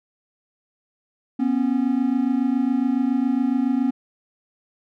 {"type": "tone pair together", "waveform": "triangle", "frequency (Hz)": [245.1, 272.3], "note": ["B3", "C#4"], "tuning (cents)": [-13, -31], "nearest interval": "major second", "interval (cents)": 182, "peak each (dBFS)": -19, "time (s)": [1.39, 3.91], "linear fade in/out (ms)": 10, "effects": []}